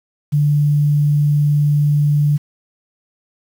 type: tone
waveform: sine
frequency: 146.83 Hz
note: D3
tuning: in tune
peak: -11 dBFS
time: 0.32-2.38 s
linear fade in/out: 20 ms
effects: 7-bit